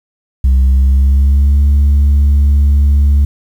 sine tone with pitch glide, 65.41 to 71.33 Hz, C2 to D2, 0 to -50 cents, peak -3 dBFS, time 0.44-3.25 s, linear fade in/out 5 ms, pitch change +150 cents, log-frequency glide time 0.6-1.63 s, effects tanh soft clip ceiling -5 dBFS + 7-bit

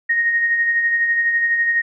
sine tone with tremolo, 1864.7 Hz, A#6, in tune, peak -13 dBFS, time 0.09-1.82 s, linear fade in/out 10 ms, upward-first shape sine, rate 12 Hz, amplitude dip 40%, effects none

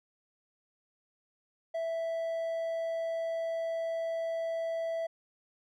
triangle tone, 659.3 Hz, E5, in tune, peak -29 dBFS, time 1.74-5.07 s, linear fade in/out 10 ms, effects none

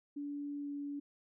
sine tone with pitch glide, 287.8 to 286.1 Hz, D4 to D4, -35 to -45 cents, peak -38 dBFS, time 0.16-1 s, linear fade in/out 10 ms, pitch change -10 cents, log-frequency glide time 0.59-0.69 s, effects none

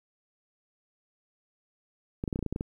clicks, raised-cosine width 3 ms, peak -18 dBFS, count 10, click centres 2.239 / 2.278 / 2.328 / 2.359 / 2.391 / 2.427 / 2.463 / 2.526 / 2.561 / 2.609 s, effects 10-bit

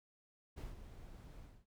brown noise with ADSR envelope, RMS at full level -44 dBFS, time 0.56-1.66 s, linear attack 22 ms, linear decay 170 ms, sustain -9 dB, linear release 260 ms, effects none

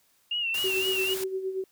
sine tone with vibrato, 2794 Hz, F7, in tune, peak -26 dBFS, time 0.31-1.14 s, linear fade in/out 5 ms, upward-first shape sine, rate 3.9 Hz, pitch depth 74 cents each way
white noise, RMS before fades -36 dBFS, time 0.54-1.24 s, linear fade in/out 5 ms
sine tone with tremolo, 379.7 Hz, F#4, 45 cents sharp, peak -26 dBFS, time 0.64-1.64 s, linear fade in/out 2 ms, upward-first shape sine, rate 8.7 Hz, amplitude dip 60%
effects white hiss -66 dBFS RMS until 1.71 s

